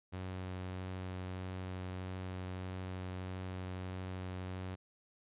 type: tone with vibrato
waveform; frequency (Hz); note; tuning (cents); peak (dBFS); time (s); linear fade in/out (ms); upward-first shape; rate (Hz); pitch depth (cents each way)
sawtooth; 92.5; F#2; 0; -36; 0.12-4.76; 20; triangle; 1.6; 10
effects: resampled to 8000 Hz